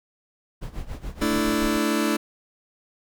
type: noise with tremolo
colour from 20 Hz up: brown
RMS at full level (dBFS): -31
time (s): 0.61-1.78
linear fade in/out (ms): 20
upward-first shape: sine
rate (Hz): 7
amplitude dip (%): 80
type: chord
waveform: sawtooth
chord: A suspended fourth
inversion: none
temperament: just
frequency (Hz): 220 / 293.3 / 330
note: A3 / D4 / E4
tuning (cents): 0 / -2 / +2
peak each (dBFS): -21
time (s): 1.21-2.17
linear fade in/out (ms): 10
effects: none